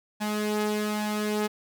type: tone pair together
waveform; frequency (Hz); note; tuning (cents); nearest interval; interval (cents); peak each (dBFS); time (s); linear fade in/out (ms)
sawtooth; 211.2 / 421.2; G#3 / G#4; +29 / +24; octave; 1195; -23 / -28; 0.2-1.48; 20
effects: none